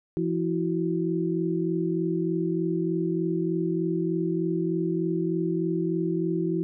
sine tone cluster, 169.7 / 327.5 / 370.8 Hz, F3 / E4 / F#4, -49 / -11 / +4 cents, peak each -28 / -27 / -29 dBFS, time 0.17-6.63 s, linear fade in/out 0 ms, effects none

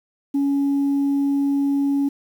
sine tone, 279.9 Hz, C#4, 17 cents sharp, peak -15 dBFS, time 0.34-2.09 s, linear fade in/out 10 ms, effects tanh soft clip ceiling -15 dBFS + 8-bit

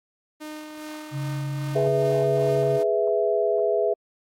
sawtooth tone with tremolo, 306 Hz, D#4, 29 cents flat, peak -30 dBFS, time 0.4-2.84 s, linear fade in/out 20 ms, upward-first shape sine, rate 2.5 Hz, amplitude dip 35%
sine tone, 138.7 Hz, C#3, 1 cent sharp, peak -26 dBFS, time 1.11-2.8 s, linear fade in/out 50 ms
sine chord, E major, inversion first, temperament equal, 415.3 / 493.9 / 659.3 Hz, G#4 / B4 / E5, 0 / 0 / 0 cents, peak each -23 / -26 / -23 dBFS, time 1.75-3.94 s, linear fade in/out 10 ms
effects AAC 48 kbps

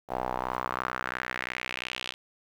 sawtooth tone with band-pass filter sweep, 62.9 Hz, B1, 32 cents sharp, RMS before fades -34 dBFS, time 0.08-2.15 s, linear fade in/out 50 ms, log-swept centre 730 to 3300 Hz, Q 2.9, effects 9-bit

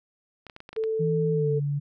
clicks, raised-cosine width 0.3 ms, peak -26 dBFS, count 8, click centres 0.467 / 0.498 / 0.564 / 0.604 / 0.691 / 0.73 / 0.764 / 0.838 s
sine tone, 441.9 Hz, A4, 7 cents sharp, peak -24 dBFS, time 0.76-1.6 s, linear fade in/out 20 ms
sine tone with pitch glide, 161.2 to 143.61 Hz, E3 to D3, -38 to -38 cents, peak -24 dBFS, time 0.99-1.8 s, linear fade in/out 20 ms, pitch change -200 cents, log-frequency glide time 1.33-1.52 s
effects none

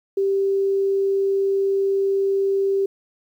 sine tone, 392 Hz, G4, in tune, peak -17 dBFS, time 0.17-2.86 s, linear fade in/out 5 ms, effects 9-bit

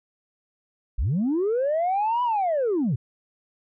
sine linear two-way sweep, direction up then down, 37.93 to 997 to 102.2 Hz, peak -19 dBFS, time 0.98-2.96 s, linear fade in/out 10 ms, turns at 2.23 s, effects tanh soft clip ceiling -18 dBFS

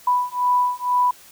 sine beating tone pair, 987.8 / 989.9 Hz, B5 / B5, 0 / +4 cents, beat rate 2.1 Hz, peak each -20 dBFS, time 0.07-1.11 s, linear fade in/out 5 ms, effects white hiss -47 dBFS RMS until 1.31 s

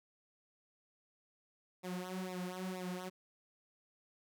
sawtooth tone with flanger, 183.5 Hz, F#3, 14 cents flat, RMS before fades -42 dBFS, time 1.83-3.1 s, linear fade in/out 20 ms, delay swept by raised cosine 0.64 to 5.04 ms, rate 2.1 Hz, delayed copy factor -1, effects none

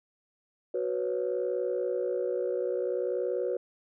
sine chord, F# suspended fourth, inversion none, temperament equal, 370 / 493.9 / 554.4 Hz, F#4 / B4 / C#5, 0 / 0 / 0 cents, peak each -31 / -30 / -33 dBFS, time 0.74-3.57 s, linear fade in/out 5 ms, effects tanh soft clip ceiling -20 dBFS

